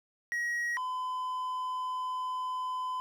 triangle tone pair in turn, 1900 / 1014.4 Hz, A#6 / B5, +33 / +46 cents, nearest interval major seventh, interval 1087 cents, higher first, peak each -28 / -30 dBFS, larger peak first, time 0.32-0.77 / 0.77-3 s, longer second, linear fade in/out 0 ms, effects none

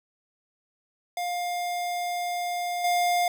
square tone with level steps, 706 Hz, F5, 19 cents sharp, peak -28 / -22 dBFS, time 1.17-3.28 s, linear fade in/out 2 ms, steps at 2.84 s, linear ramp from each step 5 ms, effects none

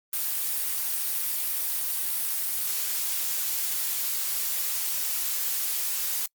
blue noise, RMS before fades -28 dBFS, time 0.13-6.26 s, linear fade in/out 2 ms, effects noise-tail reverb RT60 0.1 s tail -26 dB re dry + Opus 32 kbps

